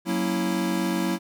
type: chord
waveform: square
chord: F# dominant seventh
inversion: none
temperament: equal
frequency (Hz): 185 / 233.1 / 277.2 / 329.6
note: F#3 / A#3 / C#4 / E4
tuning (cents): 0 / 0 / 0 / 0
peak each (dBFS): -28 / -31 / -33 / -28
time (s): 0.05-1.19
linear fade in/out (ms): 50
effects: none